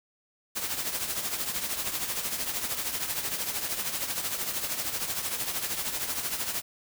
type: noise with tremolo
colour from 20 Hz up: white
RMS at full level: -29 dBFS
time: 0.55-6.62 s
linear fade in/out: 20 ms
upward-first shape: triangle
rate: 13 Hz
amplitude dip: 65%
effects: none